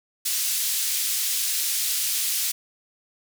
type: band-pass noise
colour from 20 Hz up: white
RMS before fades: -25 dBFS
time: 0.25-2.52 s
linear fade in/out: 10 ms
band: 3100 to 16000 Hz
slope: 12 dB/octave
effects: none